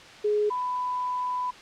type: tone pair in turn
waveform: sine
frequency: 419 / 996.6 Hz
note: G#4 / B5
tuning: +15 / +15 cents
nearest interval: octave + minor third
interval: 1500 cents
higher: second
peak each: -21 / -26 dBFS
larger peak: first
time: 0.24-0.5 / 0.5-1.51 s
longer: second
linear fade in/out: 10 ms
effects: white hiss -46 dBFS RMS until 1.61 s + low-pass 4000 Hz 12 dB/octave